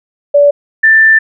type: tone pair in turn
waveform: sine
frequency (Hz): 576 / 1774.6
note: D5 / A6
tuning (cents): -34 / +14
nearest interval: octave + perfect fifth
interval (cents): 1948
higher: second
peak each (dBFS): -3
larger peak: neither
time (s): 0.34-0.51 / 0.83-1.19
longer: second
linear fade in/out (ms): 10
effects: none